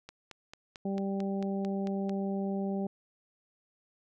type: click train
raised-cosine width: 0.2 ms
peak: -27 dBFS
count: 10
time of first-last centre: 0.09-2.094 s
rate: 4.49 Hz
type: harmonic tone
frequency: 196 Hz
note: G3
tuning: in tune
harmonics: 1 / 2 / 3 / 4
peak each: -31 / -37 / -41 / -43 dBFS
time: 0.85-2.87 s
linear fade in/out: 5 ms
effects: none